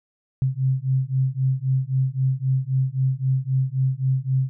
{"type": "beating tone pair", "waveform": "sine", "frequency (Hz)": [130, 133.8], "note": ["C3", "C3"], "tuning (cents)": [-11, 39], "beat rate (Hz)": 3.8, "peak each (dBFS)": -22, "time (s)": [0.42, 4.49], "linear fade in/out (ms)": 0, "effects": []}